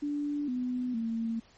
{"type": "tone with pitch steps", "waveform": "sine", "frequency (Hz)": [291.2, 250.1, 227.4], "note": ["D4", "B3", "A#3"], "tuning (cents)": [-15, 22, -43], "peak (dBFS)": -29, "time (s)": [0.02, 1.4], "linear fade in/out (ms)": 10, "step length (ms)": 460, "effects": ["pink hiss -60 dBFS RMS until 1.57 s", "MP3 32 kbps"]}